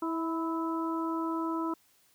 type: harmonic tone with a mistuned harmonic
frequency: 326.3 Hz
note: E4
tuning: 18 cents flat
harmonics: 1 / 2 / 3 / 4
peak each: -31 / -43 / -36 / -38 dBFS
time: 0.02-1.74 s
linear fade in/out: 5 ms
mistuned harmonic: 3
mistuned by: +28 cents
effects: white hiss -66 dBFS RMS until 2.14 s